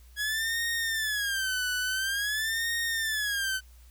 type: tone with vibrato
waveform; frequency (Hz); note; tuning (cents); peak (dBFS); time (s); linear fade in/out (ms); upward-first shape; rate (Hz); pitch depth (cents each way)
sawtooth; 1661.2; G#6; 0; -24; 0.16-3.61; 50; sine; 0.48; 190
effects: added 60 Hz sine -50 dBFS peak until 3.9 s + white hiss -62 dBFS RMS until 3.9 s